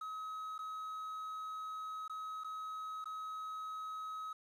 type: tone with dropouts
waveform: triangle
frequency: 1275 Hz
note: D#6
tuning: 42 cents sharp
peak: -39 dBFS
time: 0.01-4.33 s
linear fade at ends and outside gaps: 5 ms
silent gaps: 0.581-0.589 / 2.08-2.096 / 2.437-2.444 / 3.043-3.056 s
effects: resampled to 24000 Hz + 11-bit